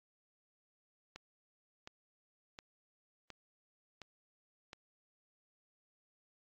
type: click train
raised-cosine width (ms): 0.2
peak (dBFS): -30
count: 6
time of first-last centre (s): 1.16-4.731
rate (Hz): 1.4
effects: low-pass 7000 Hz 12 dB/octave + AAC 32 kbps